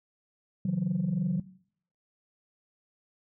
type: tone cluster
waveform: sine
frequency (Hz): 140.3 / 162.7 / 185.7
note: C#3 / E3 / F#3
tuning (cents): +21 / -22 / +7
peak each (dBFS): -33 / -30 / -26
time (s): 0.65-1.4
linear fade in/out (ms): 5
effects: noise-tail reverb RT60 0.6 s tail -19 dB re dry + tanh soft clip ceiling -21 dBFS